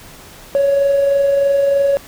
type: tone with amplitude modulation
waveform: triangle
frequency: 558 Hz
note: C#5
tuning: 11 cents sharp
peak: -6 dBFS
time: 0.55-1.97 s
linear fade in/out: 0 ms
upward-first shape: sine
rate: 23.2 Hz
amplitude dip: 40%
effects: tanh soft clip ceiling -7 dBFS + pink hiss -39 dBFS RMS until 2.07 s